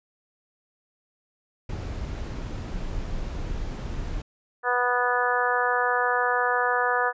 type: noise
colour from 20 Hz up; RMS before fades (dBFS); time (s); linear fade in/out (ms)
brown; -31; 1.69-4.22; 5
type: harmonic tone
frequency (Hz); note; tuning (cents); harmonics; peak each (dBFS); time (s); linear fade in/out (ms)
246; B3; -7; 2 / 3 / 4 / 5 / 6 / 7; -28 / -28 / -28 / -28 / -28 / -28; 4.63-7.13; 50
effects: resampled to 16000 Hz